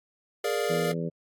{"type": "chord", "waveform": "square", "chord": "Bb dominant seventh", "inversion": "third", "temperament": "equal", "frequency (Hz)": [415.3, 466.2, 587.3, 698.5], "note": ["Ab4", "Bb4", "D5", "F5"], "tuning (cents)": [0, 0, 0, 0], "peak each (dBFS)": [-31, -31, -32, -36], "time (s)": [0.44, 0.92], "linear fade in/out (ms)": 5}
{"type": "harmonic tone", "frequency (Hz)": 83.2, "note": "E2", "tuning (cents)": 17, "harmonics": [2, 3, 4, 5, 6, 7], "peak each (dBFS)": [-30, -37, -40, -36, -38, -41], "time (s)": [0.69, 1.1], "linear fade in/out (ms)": 20}
{"effects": ["AAC 64 kbps"]}